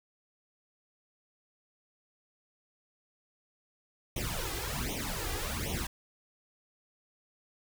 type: noise with flanger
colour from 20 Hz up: pink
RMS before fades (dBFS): -35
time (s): 4.16-5.87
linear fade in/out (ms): 5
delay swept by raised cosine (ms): 0.32 to 2.52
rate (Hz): 1.3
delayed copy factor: +0.95
effects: none